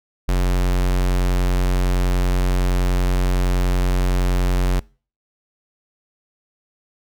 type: tone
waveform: square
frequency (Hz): 45.33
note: F#1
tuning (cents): -35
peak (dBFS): -16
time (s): 0.28-4.8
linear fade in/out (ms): 10
effects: noise-tail reverb RT60 0.4 s tail -25 dB re dry